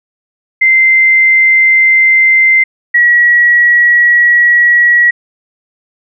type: tone pair in turn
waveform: sine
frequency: 2080 / 1919.9 Hz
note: C7 / B6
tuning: -11 / -49 cents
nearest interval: minor second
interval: 138 cents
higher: first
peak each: -4 dBFS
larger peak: neither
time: 0.61-2.64 / 2.94-5.11 s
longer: second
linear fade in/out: 10 ms
effects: none